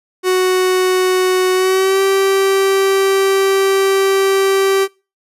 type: tone with pitch glide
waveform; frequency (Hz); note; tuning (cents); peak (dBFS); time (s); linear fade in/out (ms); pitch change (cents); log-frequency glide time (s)
45% pulse; 370 to 388.6; F#4 to G4; 0 to -15; -11; 0.23-4.88; 50; +85; 1.54-2.01
effects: noise-tail reverb RT60 0.3 s tail -23 dB re dry + resampled to 32000 Hz